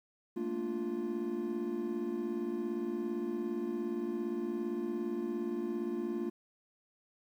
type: chord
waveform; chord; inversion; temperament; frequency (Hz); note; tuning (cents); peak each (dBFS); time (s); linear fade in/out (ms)
triangle; Bb major seventh; third; equal with one note detuned; 215.7 / 233.1 / 293.7 / 349.2; A3 / Bb3 / D4 / F4; -34 / 0 / 0 / 0; -40 / -37 / -40 / -34; 0.36-6.3; 10
effects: 11-bit

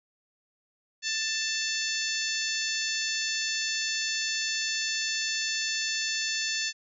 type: harmonic tone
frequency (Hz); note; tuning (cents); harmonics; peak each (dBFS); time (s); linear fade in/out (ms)
885; A5; +10; 2 / 3 / 4 / 5 / 6 / 7 / 8; -34 / -35 / -36 / -34 / -36 / -36 / -38; 1.02-6.73; 50
effects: none

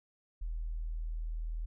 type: tone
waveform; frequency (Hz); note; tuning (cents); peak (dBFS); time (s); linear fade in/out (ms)
sine; 40.22; E1; -42; -34; 0.41-1.66; 10
effects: none

